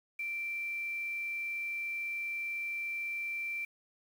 sine tone with quantisation, 2349 Hz, D7, in tune, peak -34 dBFS, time 0.19-3.65 s, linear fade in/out 5 ms, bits 9, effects none

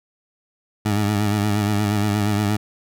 20% pulse tone with vibrato, 103.83 Hz, G#2, in tune, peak -13 dBFS, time 0.85-2.57 s, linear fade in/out 10 ms, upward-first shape sine, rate 8.5 Hz, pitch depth 52 cents each way, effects none

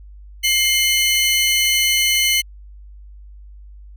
sawtooth tone pair together, 2120 / 2998 Hz, C7 / F#7, +22 / +22 cents, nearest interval tritone, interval 600 cents, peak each -14 dBFS, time 0.43-2.42 s, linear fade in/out 20 ms, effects added 50 Hz sine -37 dBFS peak until 3.96 s

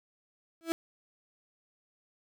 35% pulse tone with exponential growth, 329.6 Hz, E4, in tune, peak -22 dBFS, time 0.61-0.72 s, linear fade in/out 0 ms, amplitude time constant 23 ms, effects none

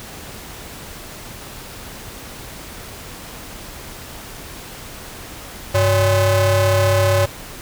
45% pulse ring-modulated tone, 233.1 Hz, A#3, in tune, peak -10 dBFS, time 5.74-7.26 s, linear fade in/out 10 ms, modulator 332 Hz, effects pink hiss -35 dBFS RMS until 7.61 s

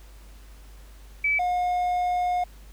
sine / triangle tone pair in turn, 2300 / 718 Hz, D7 / F5, -37 / +48 cents, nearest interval octave + minor sixth, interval 2015 cents, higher first, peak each -20 dBFS, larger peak neither, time 1.24-1.39 / 1.39-2.44 s, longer second, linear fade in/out 5 ms, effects added 50 Hz sine -44 dBFS peak until 2.72 s + pink hiss -55 dBFS RMS until 2.72 s

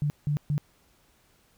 sine tone bursts at uneven times, 146.83 Hz, D3, in tune, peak -23 dBFS, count 3, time 0.02-0.1 / 0.27-0.37 / 0.5-0.58 s, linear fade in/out 0 ms, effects pink hiss -64 dBFS RMS until 1.57 s

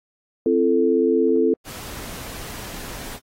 sine chord, A minor, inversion first, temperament equal with one note detuned, 261.6 / 338.3 / 440 Hz, C4 / E4 / A4, 0 / +45 / 0 cents, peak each -21 / -20 / -18 dBFS, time 0.46-1.54 s, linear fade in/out 2 ms
pink noise, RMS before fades -35 dBFS, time 1.64-3.2 s, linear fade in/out 50 ms
effects AAC 48 kbps

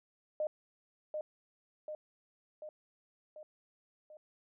sine tone with echo, 611 Hz, D#5, 32 cents flat, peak -31 dBFS, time 0.4-0.47 s, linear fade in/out 2 ms, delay 740 ms, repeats 5, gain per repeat -4 dB, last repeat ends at 4.17 s, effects none

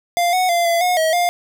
square tone with pitch steps, 696 / 738 / 690 / 679 / 722 / 639 / 704 Hz, F5 / F#5 / F5 / F5 / F#5 / D#5 / F5, -6 / -5 / -21 / -49 / -43 / +46 / +14 cents, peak -15 dBFS, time 0.17-1.29 s, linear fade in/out 0 ms, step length 160 ms, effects none

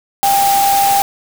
sine tone in noise, 795 Hz, G5, 24 cents sharp, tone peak -10 dBFS, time 0.23-1.02 s, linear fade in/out 0 ms, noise white, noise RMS -19 dBFS, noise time 0.23-1.02 s, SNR +6 dB, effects none

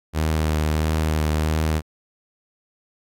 sawtooth tone with vibrato, 77.78 Hz, D#2, in tune, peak -15 dBFS, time 0.13-1.82 s, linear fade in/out 50 ms, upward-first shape triangle, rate 1.5 Hz, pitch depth 24 cents each way, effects AAC 64 kbps

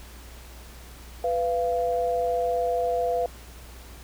sine tone pair together, 496.8 / 689.1 Hz, B4 / F5, +10 / -23 cents, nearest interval tritone, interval 567 cents, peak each -25 dBFS, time 1.24-3.26 s, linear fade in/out 2 ms, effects added 60 Hz sine -43 dBFS peak until 4.03 s + pink hiss -48 dBFS RMS until 4.03 s

